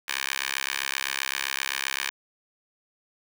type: tone with high-pass filter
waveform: 10% pulse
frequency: 67.7 Hz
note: C#2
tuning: 40 cents flat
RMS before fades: -30 dBFS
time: 0.08-2.1 s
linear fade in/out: 5 ms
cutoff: 1900 Hz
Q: 1.3
effects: none